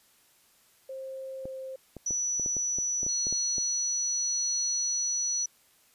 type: tone with pitch glide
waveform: sine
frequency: 530 to 526.6 Hz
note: C5 to C5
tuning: +22 to +11 cents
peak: -36 dBFS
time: 0.89-1.76 s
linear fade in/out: 5 ms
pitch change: -11 cents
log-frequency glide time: 1.37-1.54 s
type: clicks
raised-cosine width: 2 ms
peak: -27 dBFS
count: 12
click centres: 1.455 / 1.967 / 2.108 / 2.397 / 2.461 / 2.567 / 2.786 / 3.031 / 3.065 / 3.269 / 3.326 / 3.582 s
type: tone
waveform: sine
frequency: 5920 Hz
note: F#8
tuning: in tune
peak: -27 dBFS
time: 2.06-5.46 s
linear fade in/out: 5 ms
type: tone with tremolo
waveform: sine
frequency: 4300 Hz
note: C8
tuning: 47 cents sharp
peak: -33 dBFS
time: 3.08-5.44 s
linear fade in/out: 10 ms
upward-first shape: triangle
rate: 0.83 Hz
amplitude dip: 40%
effects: white hiss -63 dBFS RMS until 5.94 s + resampled to 32000 Hz